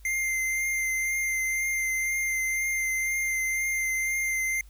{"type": "tone with vibrato", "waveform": "square", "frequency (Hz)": 2093, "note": "C7", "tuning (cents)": 0, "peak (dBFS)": -26, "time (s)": [0.05, 4.61], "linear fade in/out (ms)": 2, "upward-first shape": "triangle", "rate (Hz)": 2, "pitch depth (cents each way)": 19, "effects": ["added 50 Hz sine -47 dBFS peak until 4.69 s", "white hiss -62 dBFS RMS until 4.69 s"]}